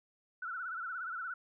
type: tone with vibrato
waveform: sine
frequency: 1411 Hz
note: F6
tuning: 17 cents sharp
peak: -37 dBFS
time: 0.42-1.34 s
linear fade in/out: 5 ms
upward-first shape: sine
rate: 17 Hz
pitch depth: 120 cents each way
effects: none